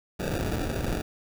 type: noise with sample-and-hold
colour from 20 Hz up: pink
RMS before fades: -29 dBFS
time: 0.19-1.02 s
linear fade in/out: 10 ms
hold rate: 1050 Hz
effects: none